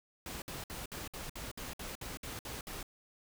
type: noise bursts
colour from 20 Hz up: pink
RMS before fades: -43 dBFS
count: 12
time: 0.26-2.829 s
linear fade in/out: 2 ms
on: 160 ms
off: 59 ms
effects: none